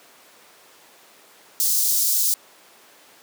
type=high-pass noise; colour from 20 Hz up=white; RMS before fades=-20 dBFS; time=1.6-2.34 s; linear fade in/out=0 ms; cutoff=4800 Hz; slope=24 dB/octave; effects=pink hiss -50 dBFS RMS until 3.22 s + high-pass 400 Hz 12 dB/octave